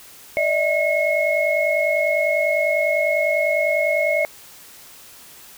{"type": "tone cluster", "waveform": "sine", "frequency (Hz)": [594, 644, 2172], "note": ["D5", "E5", "C#7"], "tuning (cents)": [20, -41, -36], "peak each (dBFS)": -21, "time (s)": [0.37, 4.25], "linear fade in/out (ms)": 0, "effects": ["white hiss -44 dBFS RMS until 5.57 s"]}